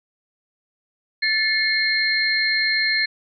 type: tone cluster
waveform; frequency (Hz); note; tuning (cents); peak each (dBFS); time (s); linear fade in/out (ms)
sine; 1752 / 2161 / 4184; A6 / C#7 / C8; -8 / -45 / -1; -22; 1.22-3.06; 10
effects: none